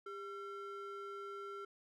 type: ring-modulated tone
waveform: triangle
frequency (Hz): 880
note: A5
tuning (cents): 0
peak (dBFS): -39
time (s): 0.06-1.65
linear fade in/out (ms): 5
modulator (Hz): 480
effects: none